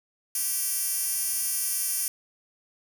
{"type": "tone with high-pass filter", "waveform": "10% pulse", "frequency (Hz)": 388.9, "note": "G4", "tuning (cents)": -14, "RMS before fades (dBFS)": -28, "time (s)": [0.35, 2.08], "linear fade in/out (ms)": 2, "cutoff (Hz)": 9400, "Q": 1.1, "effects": []}